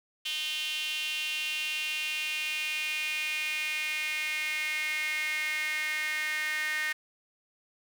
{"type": "tone with high-pass filter sweep", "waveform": "sawtooth", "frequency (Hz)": 307, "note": "D#4", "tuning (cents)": -23, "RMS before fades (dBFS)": -32, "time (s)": [0.25, 6.93], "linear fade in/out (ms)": 10, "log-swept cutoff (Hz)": [3000, 1900], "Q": 6.4, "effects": []}